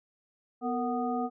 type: harmonic tone with a mistuned harmonic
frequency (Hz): 246.9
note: B3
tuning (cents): 0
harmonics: 1 / 2 / 3 / 5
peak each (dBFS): -31 / -36 / -32 / -39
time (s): 0.61-1.3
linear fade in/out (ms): 50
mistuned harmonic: 2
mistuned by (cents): -120
effects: none